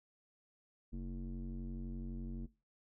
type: tone with low-pass filter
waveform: square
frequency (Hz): 45.95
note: F#1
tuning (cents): -11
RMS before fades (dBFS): -42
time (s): 0.92-2.47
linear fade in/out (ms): 20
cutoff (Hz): 260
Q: 4.2
effects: noise-tail reverb RT60 0.3 s tail -20 dB re dry